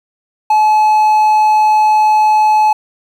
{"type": "tone", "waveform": "triangle", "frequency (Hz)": 857, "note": "A5", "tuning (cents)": -46, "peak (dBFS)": -5, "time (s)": [0.5, 2.73], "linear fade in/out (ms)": 5, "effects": ["7-bit"]}